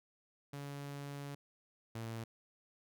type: tone pair in turn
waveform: sawtooth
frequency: 141.9 / 113.65 Hz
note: C#3 / A#2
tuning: +41 / -43 cents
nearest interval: major third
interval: 384 cents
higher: first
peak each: -39 / -37 dBFS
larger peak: second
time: 0.53-1.35 / 1.95-2.24 s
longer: first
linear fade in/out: 5 ms
effects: none